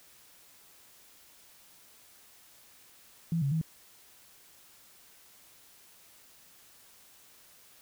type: tone with pitch steps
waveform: sine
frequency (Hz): 166.3 / 139 / 160.3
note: E3 / C#3 / E3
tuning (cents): +16 / +5 / -48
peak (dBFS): -26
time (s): 3.32-3.614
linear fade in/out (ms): 2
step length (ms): 98
effects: white hiss -58 dBFS RMS until 7.81 s